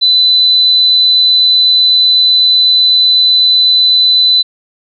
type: tone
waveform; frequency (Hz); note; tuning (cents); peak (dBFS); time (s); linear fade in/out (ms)
sine; 4006; B7; +24; -5; 0.01-4.43; 20
effects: none